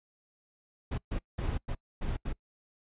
brown noise bursts at uneven times, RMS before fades -32 dBFS, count 6, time 0.91-0.98 / 1.11-1.19 / 1.38-1.58 / 1.68-1.75 / 2.01-2.17 / 2.25-2.33 s, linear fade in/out 10 ms, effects noise-tail reverb RT60 0.1 s tail -24 dB re dry + resampled to 8000 Hz

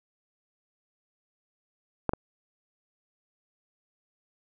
clicks, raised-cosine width 1 ms, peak -10 / -14 dBFS, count 2, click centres 2.093 / 2.135 s, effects none

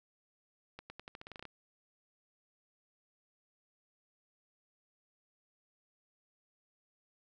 accelerating click train, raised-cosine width 0.3 ms, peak -30 dBFS, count 12, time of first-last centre 0.79-1.453 s, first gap 110 ms, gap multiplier 0.87, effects none

